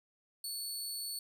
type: tone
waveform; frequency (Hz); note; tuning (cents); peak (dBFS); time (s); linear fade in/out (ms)
20% pulse; 4435; C#8; 0; -32; 0.44-1.19; 2
effects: none